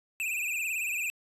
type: tone with vibrato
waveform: square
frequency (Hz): 2537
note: D#7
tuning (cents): +33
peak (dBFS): -30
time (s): 0.2-1.1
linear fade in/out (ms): 0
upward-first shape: triangle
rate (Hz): 18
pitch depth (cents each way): 130
effects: resampled to 32000 Hz